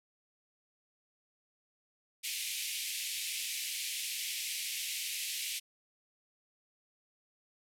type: band-pass noise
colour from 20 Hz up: pink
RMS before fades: -38 dBFS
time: 2.23-5.6 s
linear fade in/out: 20 ms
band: 2200 to 14000 Hz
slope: 48 dB/octave
effects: none